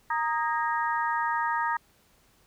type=harmonic tone with a mistuned harmonic; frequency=311.1 Hz; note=D#4; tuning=in tune; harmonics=3 / 4 / 5 / 6; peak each=-27 / -31 / -34 / -34 dBFS; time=0.1-1.77 s; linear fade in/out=5 ms; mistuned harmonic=5; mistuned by=+84 cents; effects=pink hiss -63 dBFS RMS until 2.46 s